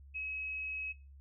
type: tone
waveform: sine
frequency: 2559 Hz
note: D#7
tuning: 48 cents sharp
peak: -37 dBFS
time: 0.14-0.93 s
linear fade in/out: 20 ms
effects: noise-tail reverb RT60 0.3 s tail -19 dB re dry + added 69 Hz sine -52 dBFS peak until 1.2 s